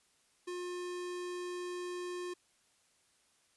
square tone, 356.8 Hz, F4, 37 cents sharp, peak -39 dBFS, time 0.47-2.34 s, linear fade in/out 10 ms, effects white hiss -71 dBFS RMS until 3.56 s + resampled to 24000 Hz

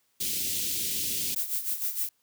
white band-stop noise, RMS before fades -30 dBFS, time 0.2-1.35 s, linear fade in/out 10 ms, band 390 to 2700 Hz, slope 24 dB/octave
violet noise with tremolo, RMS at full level -28 dBFS, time 1.36-2.09 s, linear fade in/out 2 ms, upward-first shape sine, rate 6.5 Hz, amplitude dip 70%
effects white hiss -71 dBFS RMS until 2.22 s + high-pass 60 Hz 12 dB/octave

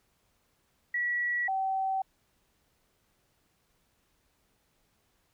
sine tone pair in turn, 1935 / 767.9 Hz, B6 / G5, -36 / -36 cents, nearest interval octave + major third, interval 1600 cents, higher first, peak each -27 / -27 dBFS, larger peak neither, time 0.94-1.48 / 1.48-2.02 s, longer neither, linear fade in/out 5 ms, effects pink hiss -72 dBFS RMS until 5.33 s

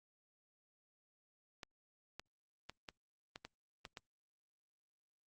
clicks, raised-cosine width 0.2 ms, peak -29 dBFS, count 8, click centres 1.632 / 2.196 / 2.696 / 2.888 / 3.359 / 3.45 / 3.852 / 3.972 s, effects Opus 48 kbps

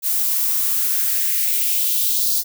violet noise with high-pass filter sweep, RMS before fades -19 dBFS, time 0.02-2.44 s, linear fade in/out 50 ms, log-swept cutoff 670 to 4600 Hz, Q 2.7, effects none

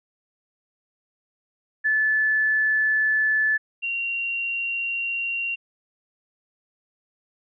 sine tone pair in turn, 1737 / 2757 Hz, A6 / F7, -23 / -23 cents, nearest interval minor sixth, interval 800 cents, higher second, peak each -18 / -24 dBFS, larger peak first, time 1.84-3.58 / 3.82-5.56 s, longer neither, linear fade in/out 20 ms, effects none

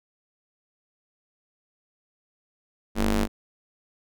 sawtooth ring-modulated tone, 100.9 Hz, G#2, 49 cents flat, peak -14 dBFS, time 2.95-3.28 s, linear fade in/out 50 ms, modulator 125 Hz, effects none

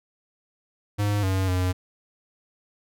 square tone with pitch steps, 103 / 94.9 / 91.4 Hz, G#2 / F#2 / F#2, -14 / +44 / -21 cents, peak -22 dBFS, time 0.98-1.73 s, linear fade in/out 20 ms, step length 250 ms, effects none

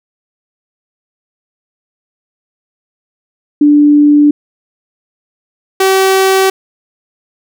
sine / sawtooth tone pair in turn, 293.7 / 382.8 Hz, D4 / G4, 0 / -41 cents, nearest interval perfect fourth, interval 459 cents, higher second, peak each -3 dBFS, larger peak neither, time 3.61-4.31 / 5.8-6.5 s, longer neither, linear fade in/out 5 ms, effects none

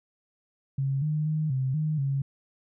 sine tone with pitch steps, 136.4 / 152.6 / 155 / 131.6 / 154.4 / 137.6 Hz, C#3 / D#3 / D#3 / C3 / D#3 / C#3, -28 / -33 / -6 / +10 / -13 / -12 cents, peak -24 dBFS, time 0.78-2.22 s, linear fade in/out 5 ms, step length 240 ms, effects none

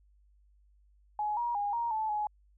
sine tone with pitch steps, 841 / 951 / 817 / 938 / 872 / 841 Hz, G#5 / A#5 / G#5 / A#5 / A5 / G#5, +22 / +34 / -29 / +11 / -16 / +22 cents, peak -29 dBFS, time 1.19-2.27 s, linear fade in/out 2 ms, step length 180 ms, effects added 50 Hz sine -61 dBFS peak until 2.57 s

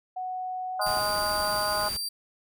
sine tone with pitch glide, 740 to 747.3 Hz, F#5 to F#5, 0 to +17 cents, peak -30 dBFS, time 0.16-1 s, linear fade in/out 10 ms, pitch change +17 cents, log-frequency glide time 0.68-0.82 s
harmonic tone, 207.7 Hz, G#3, in tune, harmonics 3 / 4 / 5 / 6 / 7, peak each -31 / -32 / -33 / -34 / -34 dBFS, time 0.79-1.89 s, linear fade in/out 10 ms
sawtooth tone, 4699 Hz, D8, in tune, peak -27 dBFS, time 0.81-2.09 s, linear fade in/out 10 ms
pink noise, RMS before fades -39 dBFS, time 0.86-1.97 s, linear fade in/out 5 ms
effects none

